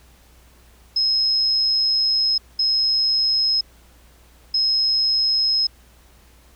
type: tone bursts at uneven times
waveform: sine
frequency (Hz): 5140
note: E8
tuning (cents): -45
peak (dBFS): -16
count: 3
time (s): 0.96-2.38 / 2.59-3.61 / 4.54-5.67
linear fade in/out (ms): 5
effects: added 60 Hz sine -50 dBFS peak until 6.55 s + pink hiss -54 dBFS RMS until 6.55 s